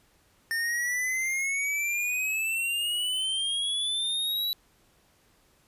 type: exponential sweep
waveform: square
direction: up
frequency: 1810 to 3951 Hz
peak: -27 dBFS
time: 0.51-4.53 s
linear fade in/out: 0 ms
effects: pink hiss -64 dBFS RMS until 5.67 s + resampled to 32000 Hz